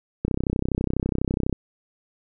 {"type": "click train", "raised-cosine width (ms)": 3, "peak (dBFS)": -10, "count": 42, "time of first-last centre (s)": [0.25, 1.527], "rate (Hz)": 32.1, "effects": []}